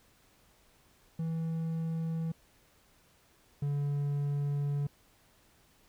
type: tone pair in turn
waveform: triangle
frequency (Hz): 163.1 / 143.39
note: E3 / D3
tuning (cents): -18 / -41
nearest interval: major second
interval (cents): 223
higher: first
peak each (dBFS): -29 / -27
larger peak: second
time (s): 1.19-2.32 / 3.62-4.87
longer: second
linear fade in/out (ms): 5
effects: pink hiss -65 dBFS RMS until 5.88 s